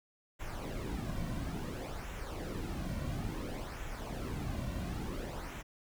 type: noise with flanger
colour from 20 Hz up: brown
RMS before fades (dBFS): -39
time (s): 0.39-5.63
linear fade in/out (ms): 20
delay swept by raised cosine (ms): 0.21 to 2.41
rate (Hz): 0.58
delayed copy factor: -0.6
effects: none